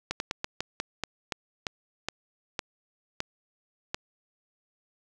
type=slowing click train; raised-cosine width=0.2 ms; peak=-12 dBFS; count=13; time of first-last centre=0.11-3.945 s; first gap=91 ms; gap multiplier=1.21; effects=none